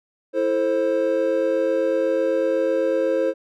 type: chord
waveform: triangle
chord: A minor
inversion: second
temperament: just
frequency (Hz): 330 / 440 / 528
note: E4 / A4 / C5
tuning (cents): +2 / 0 / +16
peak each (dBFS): -23 / -23 / -18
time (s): 0.33-3.34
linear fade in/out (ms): 50
effects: none